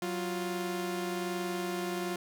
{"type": "tone pair together", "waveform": "sawtooth", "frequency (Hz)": [185.7, 350.2], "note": ["F#3", "F4"], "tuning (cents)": [7, 5], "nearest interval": "major seventh", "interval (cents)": 1098, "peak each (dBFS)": [-33, -30], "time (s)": [0.02, 2.16], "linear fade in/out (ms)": 2, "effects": []}